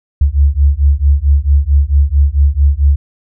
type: beating tone pair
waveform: sine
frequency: 68.8 / 73.3 Hz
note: C#2 / D2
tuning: -12 / -3 cents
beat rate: 4.5 Hz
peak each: -10 dBFS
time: 0.21-2.96 s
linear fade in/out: 5 ms
effects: none